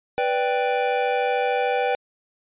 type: chord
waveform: square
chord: G major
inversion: first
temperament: equal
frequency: 493.9 / 587.3 / 784 Hz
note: B4 / D5 / G5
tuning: 0 / 0 / 0 cents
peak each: -24 / -29 / -24 dBFS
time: 0.18-1.95 s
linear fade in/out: 0 ms
effects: resampled to 8000 Hz